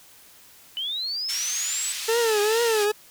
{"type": "linear sweep", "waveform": "sine", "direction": "up", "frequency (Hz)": [2960, 8060], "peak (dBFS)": -26, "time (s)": [0.77, 1.92], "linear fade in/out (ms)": 0}
{"type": "band-pass noise", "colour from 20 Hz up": "white", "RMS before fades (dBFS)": -32, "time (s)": [1.28, 2.86], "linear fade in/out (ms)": 20, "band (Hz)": [2200, 6700], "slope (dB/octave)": 12}
{"type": "tone with vibrato", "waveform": "40% pulse", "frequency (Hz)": 441.4, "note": "A4", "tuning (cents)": 5, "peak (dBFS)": -19, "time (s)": [2.08, 2.92], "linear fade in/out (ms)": 10, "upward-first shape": "triangle", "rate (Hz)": 2.3, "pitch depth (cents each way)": 140}
{"effects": ["white hiss -51 dBFS RMS until 3.1 s"]}